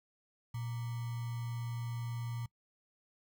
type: tone with sample-and-hold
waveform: sine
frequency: 118.3 Hz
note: A#2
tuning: 26 cents sharp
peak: -36 dBFS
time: 0.54-2.46 s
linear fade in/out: 5 ms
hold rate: 1050 Hz
effects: noise-tail reverb RT60 0.1 s tail -23 dB re dry